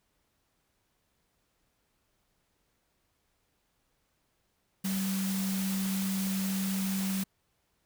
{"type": "tone in noise", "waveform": "sine", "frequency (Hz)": 192.2, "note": "G3", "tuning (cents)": -34, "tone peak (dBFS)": -29, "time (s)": [4.84, 7.24], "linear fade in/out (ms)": 10, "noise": "white", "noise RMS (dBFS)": -38, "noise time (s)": [4.84, 7.24], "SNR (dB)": 6, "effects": ["pink hiss -75 dBFS RMS until 7.85 s"]}